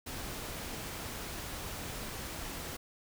pink noise, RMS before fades -41 dBFS, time 0.06-2.77 s, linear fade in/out 10 ms, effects none

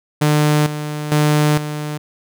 sawtooth tone with tremolo, 150 Hz, D3, 37 cents sharp, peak -8 dBFS, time 0.21-1.98 s, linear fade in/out 10 ms, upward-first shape square, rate 1.1 Hz, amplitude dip 70%, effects none

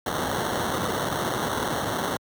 blue noise with sample-and-hold, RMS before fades -27 dBFS, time 0.06-2.17 s, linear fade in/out 5 ms, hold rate 2450 Hz, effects high-pass 80 Hz 12 dB/octave

